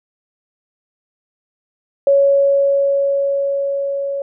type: tone with level ramp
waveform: sine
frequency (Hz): 557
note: C#5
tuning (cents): +8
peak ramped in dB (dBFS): -8 to -19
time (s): 2.07-4.22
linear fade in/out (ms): 2
effects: none